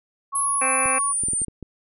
sine tone with pitch glide, 1105 to 1113.3 Hz, C#6 to C#6, -6 to +7 cents, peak -25 dBFS, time 0.32-1.13 s, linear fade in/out 20 ms, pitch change +13 cents, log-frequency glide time 0.72-1 s
sine linear sweep, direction down, 10660 to 8850 Hz, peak -21 dBFS, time 0.35-1.45 s, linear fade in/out 5 ms
harmonic tone, 261.6 Hz, C4, in tune, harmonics 1 / 2 / 3 / 4 / 5 / 6 / 7 / 8 / 9 / 10, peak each -35 / -29 / -30 / -34 / -35 / -32 / -35 / -35 / -29 / -30 dBFS, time 0.61-0.99 s, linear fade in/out 10 ms
clicks, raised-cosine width 3 ms, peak -22 dBFS, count 7, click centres 0.858 / 1.236 / 1.285 / 1.334 / 1.418 / 1.483 / 1.627 s
effects none

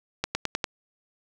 accelerating click train, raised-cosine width 0.2 ms, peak -8 dBFS, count 5, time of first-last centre 0.24-0.642 s, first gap 110 ms, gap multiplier 0.94, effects none

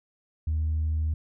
sine tone, 78.2 Hz, D#2, 9 cents sharp, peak -22 dBFS, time 0.47-1.14 s, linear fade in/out 5 ms, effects tanh soft clip ceiling -21 dBFS

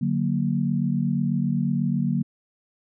sine chord, D augmented, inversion none, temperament equal, 146.83 / 185 / 233.1 Hz, D3 / F#3 / A#3, 0 / 0 / 0 cents, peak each -25 dBFS, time 0.01-2.23 s, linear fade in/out 10 ms, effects none

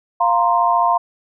sine chord, F suspended fourth, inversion none, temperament equal, 698.5 / 932.3 / 1046.5 Hz, F5 / Bb5 / C6, 0 / 0 / 0 cents, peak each -17 dBFS, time 0.2-0.98 s, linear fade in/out 10 ms, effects none

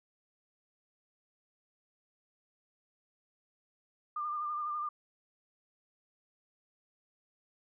sine tone with vibrato, 1201 Hz, D6, 38 cents sharp, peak -33 dBFS, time 4.16-4.89 s, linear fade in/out 5 ms, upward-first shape sine, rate 12 Hz, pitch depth 34 cents each way, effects none

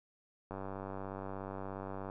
click train, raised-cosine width 1 ms, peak -28 dBFS, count 155, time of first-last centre 0.51-2.099 s, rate 96.9 Hz, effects none

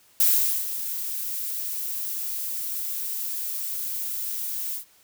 violet noise with ADSR envelope, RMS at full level -18 dBFS, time 0.2-4.85 s, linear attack 3 ms, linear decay 450 ms, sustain -12 dB, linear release 110 ms, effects white hiss -58 dBFS RMS until 5.03 s

